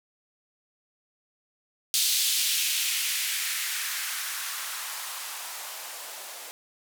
violet noise with band-pass filter sweep, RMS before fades -30 dBFS, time 1.94-6.51 s, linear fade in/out 0 ms, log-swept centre 3800 to 530 Hz, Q 1.6, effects none

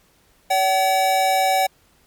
square tone pair together, 569 / 759.5 Hz, C#5 / F#5, +45 / +45 cents, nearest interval perfect fourth, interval 500 cents, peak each -24 / -17 dBFS, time 0.5-1.67 s, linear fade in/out 10 ms, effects pink hiss -58 dBFS RMS until 2.06 s + MP3 96 kbps

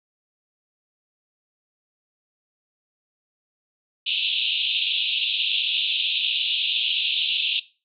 white band-pass noise, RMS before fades -24 dBFS, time 4.06-7.6 s, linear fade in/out 10 ms, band 2600 to 3800 Hz, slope 96 dB/octave, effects noise-tail reverb RT60 0.3 s tail -17 dB re dry

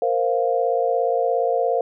sine chord, Bb suspended second, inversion none, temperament equal, 466.2 / 523.3 / 698.5 Hz, Bb4 / C5 / F5, 0 / 0 / 0 cents, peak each -22 dBFS, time 0.02-1.81 s, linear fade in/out 2 ms, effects none

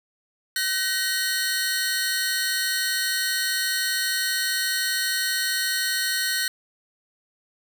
sawtooth tone cluster, 1520 / 1882 / 4245 Hz, F#6 / A#6 / C8, +46 / +16 / +24 cents, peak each -24 dBFS, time 0.56-6.48 s, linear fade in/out 2 ms, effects none

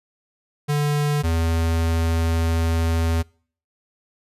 square tone pair in turn, 146.83 / 82.41 Hz, D3 / E2, 0 / 0 cents, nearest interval minor seventh, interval 1000 cents, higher first, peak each -19 dBFS, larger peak neither, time 0.68-1.23 / 1.23-3.23 s, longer second, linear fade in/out 20 ms, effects noise-tail reverb RT60 0.5 s tail -26 dB re dry + resampled to 32000 Hz

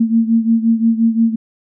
sine beating tone pair, 226 / 231.7 Hz, A3 / A#3, +47 / -10 cents, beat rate 5.7 Hz, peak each -12 / -16 dBFS, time 0-1.36 s, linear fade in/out 10 ms, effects none

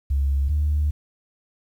sine tone pair in turn, 69.3 / 74.36 Hz, C#2 / D2, 0 / +22 cents, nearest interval minor second, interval 122 cents, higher second, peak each -17 / -17 dBFS, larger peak neither, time 0.1-0.49 / 0.49-0.91 s, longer second, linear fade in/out 10 ms, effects tanh soft clip ceiling -14 dBFS + 9-bit

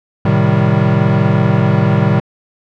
square chord, A half-diminished seventh, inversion none, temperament equal, 110 / 130.81 / 155.56 / 196 Hz, A2 / C3 / Eb3 / G3, 0 / 0 / 0 / 0 cents, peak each -16 dBFS, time 0.25-2.2 s, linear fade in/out 5 ms, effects low-pass 2000 Hz 12 dB/octave

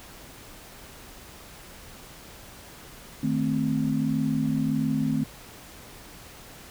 sine chord, A diminished, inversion second, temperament equal with one note detuned, 154.13 / 220 / 261.6 Hz, Eb3 / A3 / C4, -16 / 0 / 0 cents, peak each -28 / -27 / -26 dBFS, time 3.23-5.24 s, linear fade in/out 5 ms, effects pink hiss -46 dBFS RMS until 6.7 s

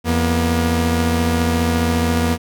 sawtooth tone pair together, 84.61 / 239.3 Hz, E2 / A#3, +46 / +46 cents, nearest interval octave + tritone, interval 1800 cents, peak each -14 dBFS, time 0.04-2.38 s, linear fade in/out 50 ms, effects none

